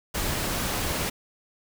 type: noise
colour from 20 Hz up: pink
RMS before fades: -28 dBFS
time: 0.14-1.1 s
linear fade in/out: 10 ms
effects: none